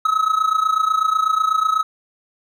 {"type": "tone with amplitude modulation", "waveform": "triangle", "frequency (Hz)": 1283, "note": "E6", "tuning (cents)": -47, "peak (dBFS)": -10, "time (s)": [0.05, 1.83], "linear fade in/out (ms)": 5, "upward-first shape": "sine", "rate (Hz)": 28.1, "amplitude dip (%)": 80, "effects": []}